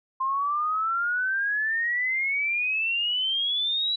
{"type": "exponential sweep", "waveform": "sine", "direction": "up", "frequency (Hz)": [1046.5, 3951], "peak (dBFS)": -23, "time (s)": [0.2, 3.96], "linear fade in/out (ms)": 10, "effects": []}